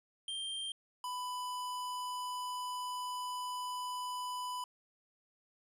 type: tone pair in turn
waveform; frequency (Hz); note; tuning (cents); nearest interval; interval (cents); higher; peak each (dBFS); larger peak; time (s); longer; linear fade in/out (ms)
square; 3171 / 995.9; G7 / B5; +19 / +14; octave + minor sixth; 2005; first; -38 / -38; neither; 0.28-0.72 / 1.04-4.64; second; 2
effects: resampled to 32000 Hz